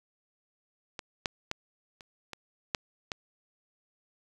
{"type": "clicks", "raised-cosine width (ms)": 0.2, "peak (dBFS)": [-20, -11, -14, -30, -22, -10, -16], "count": 7, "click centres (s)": [0.992, 1.258, 1.514, 2.008, 2.333, 2.748, 3.118], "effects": ["8-bit"]}